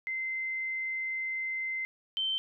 sine tone pair in turn, 2072 / 3104 Hz, C7 / G7, -17 / -18 cents, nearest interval perfect fifth, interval 699 cents, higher second, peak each -31 / -28 dBFS, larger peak second, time 0.07-1.85 / 2.17-2.38 s, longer first, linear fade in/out 0 ms, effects none

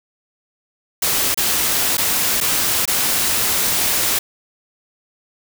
white noise with dropouts, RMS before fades -18 dBFS, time 1.02-4.19 s, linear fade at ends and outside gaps 5 ms, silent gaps 1.345-1.374 / 1.971-1.98 / 2.404-2.41 / 2.855-2.876 s, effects none

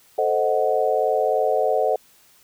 sine chord, A diminished seventh, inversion none, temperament equal, 440 / 523.3 / 622.3 / 740 Hz, A4 / C5 / Eb5 / Gb5, 0 / 0 / 0 / 0 cents, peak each -23 dBFS, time 0.18-1.96 s, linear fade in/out 5 ms, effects white hiss -55 dBFS RMS until 2.43 s

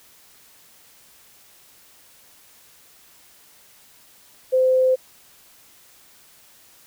sine tone, 516 Hz, C5, 24 cents flat, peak -14 dBFS, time 4.52-4.96 s, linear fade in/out 20 ms, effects white hiss -52 dBFS RMS until 6.86 s

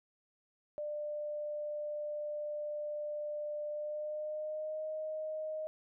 sine tone with pitch glide, 596 to 622.4 Hz, D5 to D#5, +25 to 0 cents, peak -36 dBFS, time 0.78-5.67 s, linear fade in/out 0 ms, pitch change +75 cents, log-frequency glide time 3.69-4.84 s, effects none

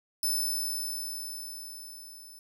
10% pulse tone with level ramp, 5274 Hz, E8, in tune, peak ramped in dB -20 to -42 dBFS, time 0.23-2.39 s, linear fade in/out 2 ms, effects none

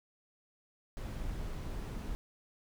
brown noise, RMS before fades -39 dBFS, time 0.97-2.15 s, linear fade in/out 0 ms, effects none

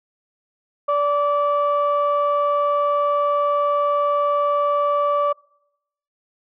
sine tone pair together, 580 / 1160 Hz, D5 / D6, -22 / -22 cents, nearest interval octave, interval 1200 cents, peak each -18 dBFS, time 0.88-5.33 s, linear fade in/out 10 ms, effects noise-tail reverb RT60 0.8 s tail -26 dB re dry + tanh soft clip ceiling -11 dBFS

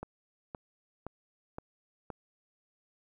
click train, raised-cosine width 1 ms, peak -25 dBFS, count 5, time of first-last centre 0.03-2.103 s, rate 1.93 Hz, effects 11-bit

